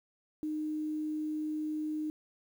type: tone with quantisation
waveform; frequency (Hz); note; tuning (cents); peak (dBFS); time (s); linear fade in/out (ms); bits
sine; 307.2; D#4; -22; -32; 0.43-2.1; 0; 10
effects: none